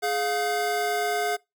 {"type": "tone cluster", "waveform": "square", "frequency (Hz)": [418.4, 707, 1534], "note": ["G#4", "F5", "G6"], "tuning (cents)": [13, 21, -38], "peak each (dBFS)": [-29, -27, -33], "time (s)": [0.02, 1.37], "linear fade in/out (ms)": 20, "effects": ["noise-tail reverb RT60 0.2 s tail -23 dB re dry"]}